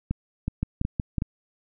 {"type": "two click trains", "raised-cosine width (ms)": 5, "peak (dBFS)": [-12, -13], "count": [4, 4], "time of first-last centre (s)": [[0.63, 1.182], [0.11, 1.221]], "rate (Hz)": [5.43, 2.7], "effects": []}